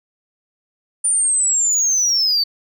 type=linear sweep; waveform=sine; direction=down; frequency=9300 to 4499 Hz; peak=-12 dBFS; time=1.04-2.44 s; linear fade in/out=10 ms; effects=tanh soft clip ceiling -12 dBFS